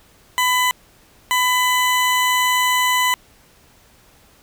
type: tone pair in turn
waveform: 20% pulse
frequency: 1001 / 1001 Hz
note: B5 / B5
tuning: +23 / +23 cents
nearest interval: unison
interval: 0 cents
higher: neither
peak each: -10 dBFS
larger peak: neither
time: 0.38-0.71 / 1.31-3.14 s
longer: second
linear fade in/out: 0 ms
effects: pink hiss -52 dBFS RMS until 4.42 s